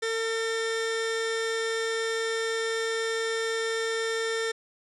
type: tone pair together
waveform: sawtooth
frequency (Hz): 451.5 / 903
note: A4 / A5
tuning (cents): +45 / +45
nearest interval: octave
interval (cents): 1200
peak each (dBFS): -23 / -27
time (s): 0.02-4.52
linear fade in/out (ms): 10
effects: resampled to 22050 Hz + 10-bit